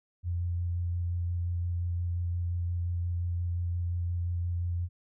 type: tone with vibrato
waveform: sine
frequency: 87.1 Hz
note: F2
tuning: 4 cents flat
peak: -28 dBFS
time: 0.23-4.89 s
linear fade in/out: 50 ms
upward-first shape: square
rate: 5.7 Hz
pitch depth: 10 cents each way
effects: none